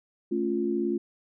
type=chord; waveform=sine; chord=A augmented; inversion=none; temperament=equal; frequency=220 / 277.2 / 349.2 Hz; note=A3 / C#4 / E#4; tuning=0 / 0 / 0 cents; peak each=-30 / -31 / -27 dBFS; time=0.31-0.98 s; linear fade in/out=10 ms; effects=none